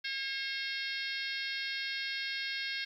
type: harmonic tone with a mistuned harmonic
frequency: 540 Hz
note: C#5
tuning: 45 cents flat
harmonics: 3 / 4 / 5 / 6 / 7 / 8 / 9 / 10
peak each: -40 / -40 / -44 / -44 / -43 / -42 / -47 / -47 dBFS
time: 0.04-2.85 s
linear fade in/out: 10 ms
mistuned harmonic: 7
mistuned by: -27 cents
effects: 11-bit